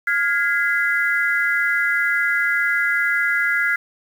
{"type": "tone cluster", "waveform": "sine", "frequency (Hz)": [1414, 1656, 2031], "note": ["F6", "G#6", "B6"], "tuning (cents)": [21, -5, 48], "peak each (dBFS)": -21, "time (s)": [0.07, 3.76], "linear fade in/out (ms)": 5, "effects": ["7-bit"]}